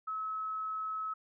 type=tone; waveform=sine; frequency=1290 Hz; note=E6; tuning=38 cents flat; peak=-34 dBFS; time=0.07-1.14 s; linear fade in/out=10 ms; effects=none